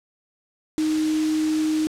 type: tone in noise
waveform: sine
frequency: 311.1 Hz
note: D#4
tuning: in tune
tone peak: -19 dBFS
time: 0.78-1.87 s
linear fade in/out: 0 ms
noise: white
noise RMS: -33 dBFS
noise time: 0.78-1.87 s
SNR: +11 dB
effects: low-pass 7000 Hz 12 dB/octave